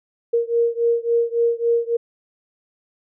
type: beating tone pair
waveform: sine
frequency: 466.2 / 469.8 Hz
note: A#4 / A#4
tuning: 0 / +13 cents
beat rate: 3.6 Hz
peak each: -19 / -20 dBFS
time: 0.33-1.97 s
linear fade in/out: 10 ms
effects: none